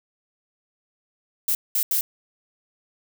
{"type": "noise bursts at uneven times", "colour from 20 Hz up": "violet", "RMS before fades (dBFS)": -22, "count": 3, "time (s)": [[1.48, 1.55], [1.75, 1.83], [1.91, 2.01]], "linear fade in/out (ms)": 2, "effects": []}